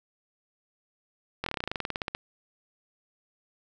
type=slowing click train; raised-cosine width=0.3 ms; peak=-14 dBFS; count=18; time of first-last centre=1.44-2.149 s; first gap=23 ms; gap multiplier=1.07; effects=none